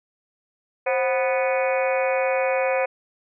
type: harmonic tone with a mistuned harmonic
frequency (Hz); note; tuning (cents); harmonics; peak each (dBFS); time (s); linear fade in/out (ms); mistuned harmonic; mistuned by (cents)
247.5; B3; +4; 2 / 3 / 4 / 5 / 6 / 7 / 8 / 9 / 10; -21 / -27 / -32 / -36 / -35 / -35 / -38 / -31 / -32; 0.86-2.86; 10; 2; +110
effects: none